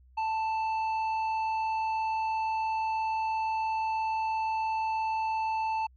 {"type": "tone with tanh clipping", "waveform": "sine", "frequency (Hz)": 883, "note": "A5", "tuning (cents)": 6, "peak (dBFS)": -29, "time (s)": [0.17, 5.87], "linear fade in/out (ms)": 10, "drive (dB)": 10, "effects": ["added 63 Hz sine -55 dBFS peak until 5.96 s", "low-pass 4000 Hz 12 dB/octave"]}